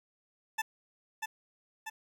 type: tone with echo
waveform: 20% pulse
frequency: 880 Hz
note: A5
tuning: in tune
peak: -25 dBFS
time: 0.58-0.62 s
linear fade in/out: 10 ms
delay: 640 ms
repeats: 2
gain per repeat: -4 dB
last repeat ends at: 1.9 s
effects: none